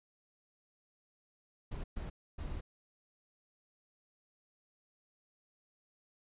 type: noise bursts at uneven times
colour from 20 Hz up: brown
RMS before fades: -40 dBFS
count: 3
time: 1.71-1.84 / 1.96-2.1 / 2.38-2.61 s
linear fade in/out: 10 ms
effects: resampled to 8000 Hz